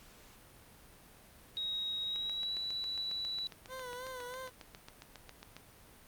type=tone with pitch glide; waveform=sine; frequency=3792 to 3942 Hz; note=A#7 to B7; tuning=+29 to -4 cents; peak=-34 dBFS; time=1.57-3.47 s; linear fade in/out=0 ms; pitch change=+67 cents; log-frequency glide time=2.05-2.56 s
type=click train; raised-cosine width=0.2 ms; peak=-30 dBFS; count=26; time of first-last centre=2.16-5.566 s; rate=7.34 Hz
type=tone with vibrato; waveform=20% pulse; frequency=505 Hz; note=B4; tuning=39 cents sharp; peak=-37 dBFS; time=3.68-4.51 s; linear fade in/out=50 ms; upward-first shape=sine; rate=3.1 Hz; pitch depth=57 cents each way
effects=pink hiss -58 dBFS RMS until 6.07 s + Opus 48 kbps

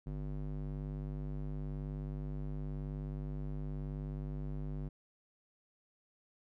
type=tone with band-pass filter; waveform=square; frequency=49.52 Hz; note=G1; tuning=18 cents sharp; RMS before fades=-40 dBFS; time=0.06-4.89 s; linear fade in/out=10 ms; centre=160 Hz; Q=1; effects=none

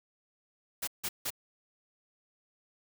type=noise bursts; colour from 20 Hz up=white; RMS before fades=-34 dBFS; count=3; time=0.82-1.305 s; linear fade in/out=10 ms; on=55 ms; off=160 ms; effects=none

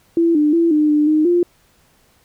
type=tone with pitch steps; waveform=sine; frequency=335.4 / 298.9 / 335.6 / 302.5 / 298.7 / 308 / 349.6 Hz; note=E4 / D4 / E4 / D#4 / D4 / D#4 / F4; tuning=+30 / +31 / +31 / -49 / +29 / -17 / +2 cents; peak=-11 dBFS; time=0.17-1.43 s; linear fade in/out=2 ms; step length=180 ms; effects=pink hiss -56 dBFS RMS until 2.24 s

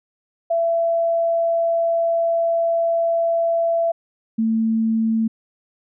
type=tone pair in turn; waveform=sine; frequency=670 / 223.6 Hz; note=E5 / A3; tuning=+28 / +28 cents; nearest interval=octave + perfect fifth; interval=1900 cents; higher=first; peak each=-16 dBFS; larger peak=neither; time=0.5-3.92 / 4.38-5.28 s; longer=first; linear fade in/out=10 ms; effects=none

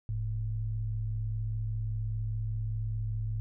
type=tone pair together; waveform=sine; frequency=43.18 / 108.2 Hz; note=F1 / A2; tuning=-19 / -29 cents; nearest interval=octave + major third; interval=1590 cents; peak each=-36 / -31 dBFS; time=0.09-3.4 s; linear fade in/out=0 ms; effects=none

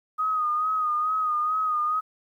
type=tone with vibrato; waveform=sine; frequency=1244.5 Hz; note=D#6; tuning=in tune; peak=-22 dBFS; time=0.18-2.01 s; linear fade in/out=20 ms; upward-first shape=sine; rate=2.3 Hz; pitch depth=45 cents each way; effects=10-bit

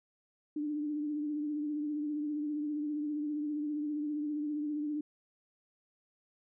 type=tone with vibrato; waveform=sine; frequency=297.9 Hz; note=D4; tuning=25 cents sharp; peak=-32 dBFS; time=0.56-5.01 s; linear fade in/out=5 ms; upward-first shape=triangle; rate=15 Hz; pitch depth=46 cents each way; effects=none

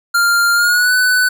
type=tone with pitch glide; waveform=square; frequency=1396.9 to 1497.2 Hz; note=F6 to F#6; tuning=0 to +20 cents; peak=-11 dBFS; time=0.14-1.29 s; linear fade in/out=10 ms; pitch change=+120 cents; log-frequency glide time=0.54-0.93 s; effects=none

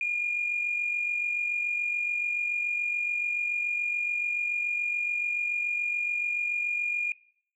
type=tone pair together; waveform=sine; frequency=2422 / 2469 Hz; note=D#7 / D#7; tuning=-47 / -14 cents; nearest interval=unison; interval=33 cents; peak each=-26 / -34 dBFS; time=0.01-7.12 s; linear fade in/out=2 ms; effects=noise-tail reverb RT60 0.6 s tail -21 dB re dry + tanh soft clip ceiling -19 dBFS

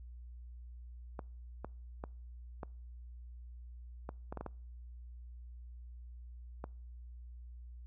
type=clicks; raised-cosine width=1 ms; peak=-27 dBFS; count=10; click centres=1.192 / 1.646 / 2.039 / 2.632 / 4.091 / 4.325 / 4.373 / 4.41 / 4.463 / 6.641 s; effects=noise-tail reverb RT60 0.5 s tail -26 dB re dry + added 60 Hz sine -47 dBFS peak until 7.86 s

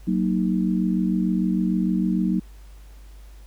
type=chord; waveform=sine; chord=D# minor; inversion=first; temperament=just; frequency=186.68 / 233.3 / 311.1 Hz; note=F#3 / A#3 / D#4; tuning=+16 / +2 / 0 cents; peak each=-21 / -25 / -26 dBFS; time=0.07-2.4 s; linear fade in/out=10 ms; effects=added 50 Hz sine -41 dBFS peak until 3.46 s + pink hiss -56 dBFS RMS until 3.46 s

